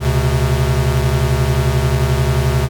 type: tone cluster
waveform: square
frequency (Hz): 71.9 / 123.8 / 135.1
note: D2 / B2 / C#3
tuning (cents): -36 / +5 / -44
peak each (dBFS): -18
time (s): 0-2.69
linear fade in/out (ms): 50
effects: none